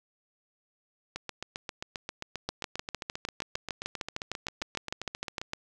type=two click trains; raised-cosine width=0.2 ms; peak=-18 / -15 dBFS; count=33 / 21; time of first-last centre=1.16-5.415 / 2.49-5.534 s; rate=7.52 / 6.57 Hz; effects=none